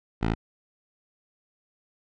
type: tone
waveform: 10% pulse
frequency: 55.7 Hz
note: A1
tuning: 22 cents sharp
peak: -15 dBFS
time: 0.21-0.35 s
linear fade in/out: 20 ms
effects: low-pass 3000 Hz 12 dB/octave